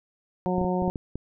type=harmonic tone; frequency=182 Hz; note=F#3; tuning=28 cents flat; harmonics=1 / 2 / 3 / 4 / 5; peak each=-26 / -29 / -31 / -32 / -33 dBFS; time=0.46-0.9 s; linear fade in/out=0 ms
type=clicks; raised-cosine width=3 ms; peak=-19 dBFS; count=7; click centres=0.582 / 0.614 / 0.646 / 0.822 / 0.879 / 0.958 / 1.156 s
effects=none